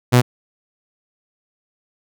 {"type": "tone", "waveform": "sawtooth", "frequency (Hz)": 123.47, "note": "B2", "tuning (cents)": 0, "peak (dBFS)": -5, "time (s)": [0.12, 0.22], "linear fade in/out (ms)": 20, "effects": []}